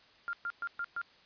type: tone bursts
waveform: sine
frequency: 1396.9 Hz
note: F6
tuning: in tune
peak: -33 dBFS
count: 5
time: 0.28-1.015 s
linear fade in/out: 0 ms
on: 51 ms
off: 120 ms
effects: white hiss -61 dBFS RMS until 1.25 s + resampled to 11025 Hz